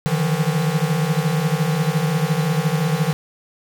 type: tone cluster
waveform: square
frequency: 148.2 / 159.7 / 173.9 Hz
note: D3 / D#3 / F3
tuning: +16 / +45 / -7 cents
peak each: -23 / -21 / -25 dBFS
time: 0.06-3.13 s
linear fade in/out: 0 ms
effects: none